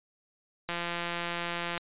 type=click train; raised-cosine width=0.3 ms; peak=-17 dBFS; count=188; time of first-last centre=0.69-1.777 s; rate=172 Hz; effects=resampled to 8000 Hz